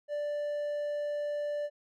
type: tone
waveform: triangle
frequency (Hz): 587.3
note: D5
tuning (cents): 0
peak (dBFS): -29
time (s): 0.08-1.7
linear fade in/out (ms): 50
effects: none